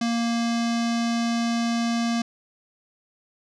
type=tone with low-pass filter; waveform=square; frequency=233.1 Hz; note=A#3; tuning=in tune; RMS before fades=-24 dBFS; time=0.01-2.22 s; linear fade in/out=5 ms; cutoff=5700 Hz; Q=1.9; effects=none